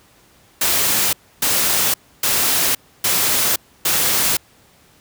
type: noise bursts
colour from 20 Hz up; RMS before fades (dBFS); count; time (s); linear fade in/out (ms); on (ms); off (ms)
white; -17; 5; 0.61-4.37; 5; 520; 290
effects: pink hiss -52 dBFS RMS until 5 s + high-pass 60 Hz 12 dB/octave